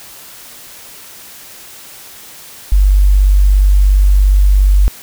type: tone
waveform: sine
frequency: 48.56 Hz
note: G1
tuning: 16 cents flat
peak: -5 dBFS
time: 2.72-4.88 s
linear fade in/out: 0 ms
effects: white hiss -35 dBFS RMS until 5.02 s

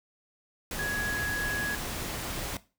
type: tone in noise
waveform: sine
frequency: 1670 Hz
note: G#6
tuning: 9 cents sharp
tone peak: -30 dBFS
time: 0.79-1.75 s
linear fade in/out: 2 ms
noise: pink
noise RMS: -35 dBFS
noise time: 0.71-2.57 s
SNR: +2 dB
effects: noise-tail reverb RT60 0.3 s tail -17 dB re dry

